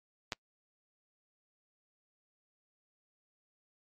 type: clicks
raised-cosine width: 0.2 ms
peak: -16 / -28 dBFS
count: 2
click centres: 0.322 / 0.331 s
effects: noise-tail reverb RT60 0.1 s tail -26 dB re dry + MP3 96 kbps